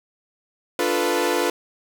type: chord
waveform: sawtooth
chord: B half-diminished seventh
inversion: first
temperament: equal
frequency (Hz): 293.7 / 349.2 / 440 / 493.9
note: D4 / F4 / A4 / B4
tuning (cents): 0 / 0 / 0 / 0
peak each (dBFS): -24 / -20 / -22 / -20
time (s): 0.79-1.5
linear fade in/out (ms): 2
effects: none